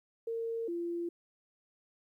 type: tone pair in turn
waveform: sine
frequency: 457.7 / 342.9 Hz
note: A#4 / F4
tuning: -32 / -32 cents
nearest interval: perfect fourth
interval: 500 cents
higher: first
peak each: -33 / -33 dBFS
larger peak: neither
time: 0.27-0.68 / 0.68-1.09 s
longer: neither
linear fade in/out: 5 ms
effects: 12-bit